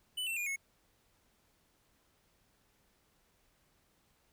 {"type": "tone with pitch steps", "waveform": "square", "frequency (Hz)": [2990, 2695, 2429, 2189], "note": ["F#7", "E7", "D#7", "C#7"], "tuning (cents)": [17, 38, -42, -22], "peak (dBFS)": -35, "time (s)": [0.17, 0.562], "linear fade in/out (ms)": 10, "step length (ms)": 98, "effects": ["pink hiss -72 dBFS RMS until 4.32 s"]}